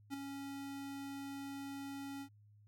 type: tone with ADSR envelope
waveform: square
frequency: 277.2 Hz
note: C#4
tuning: in tune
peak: -38 dBFS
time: 0.1-2.29 s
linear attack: 37 ms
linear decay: 8 ms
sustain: -6 dB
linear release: 77 ms
effects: added 104 Hz sine -61 dBFS peak until 2.67 s